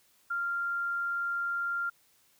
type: tone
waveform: sine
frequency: 1391 Hz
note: F6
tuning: 7 cents flat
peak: -29 dBFS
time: 0.3-1.9 s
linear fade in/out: 10 ms
effects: white hiss -66 dBFS RMS until 2.39 s